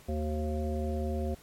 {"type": "harmonic tone with a mistuned harmonic", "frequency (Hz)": 76.5, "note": "D#2", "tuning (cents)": -29, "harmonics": [1, 3, 5, 7, 9], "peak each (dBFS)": [-31, -36, -38, -39, -41], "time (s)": [0.08, 1.35], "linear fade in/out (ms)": 10, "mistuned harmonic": 5, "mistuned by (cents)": -19, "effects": ["pink hiss -56 dBFS RMS until 1.42 s", "MP3 64 kbps"]}